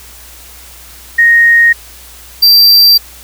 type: tone pair in turn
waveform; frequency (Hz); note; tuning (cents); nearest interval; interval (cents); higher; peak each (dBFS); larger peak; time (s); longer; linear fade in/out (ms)
sine / square; 1864.7 / 4699; A#6 / D8; 0 / 0; octave + major third; 1600; second; -3; neither; 1.18-1.73 / 2.42-2.98; second; 10
effects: added 60 Hz sine -38 dBFS peak until 3.23 s + white hiss -35 dBFS RMS until 3.23 s